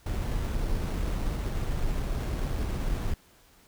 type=noise with sample-and-hold; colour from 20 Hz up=brown; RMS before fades=-29 dBFS; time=0.06-3.14 s; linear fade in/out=2 ms; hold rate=4900 Hz; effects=pink hiss -59 dBFS RMS until 3.67 s